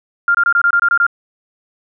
sine tone bursts, 1398 Hz, F6, 1 cent sharp, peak -9 dBFS, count 9, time 0.28-1.066 s, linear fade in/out 2 ms, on 66 ms, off 24 ms, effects none

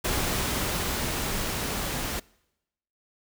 pink noise with level ramp, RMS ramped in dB -27 to -31 dBFS, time 0.04-2.2 s, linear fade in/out 10 ms, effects noise-tail reverb RT60 0.9 s tail -25 dB re dry

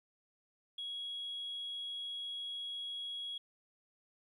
sine tone, 3322 Hz, G#7, in tune, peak -38 dBFS, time 0.78-3.38 s, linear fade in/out 5 ms, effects tanh soft clip ceiling -35 dBFS + 13-bit

